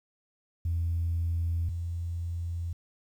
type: tone pair in turn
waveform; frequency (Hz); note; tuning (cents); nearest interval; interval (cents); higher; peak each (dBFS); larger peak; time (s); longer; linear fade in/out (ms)
sine; 84.2 / 85.23; E2 / F2; +37 / -42; unison; 21; second; -25 / -30; first; 0.65-1.69 / 1.69-2.73; neither; 5
effects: tanh soft clip ceiling -22 dBFS + 10-bit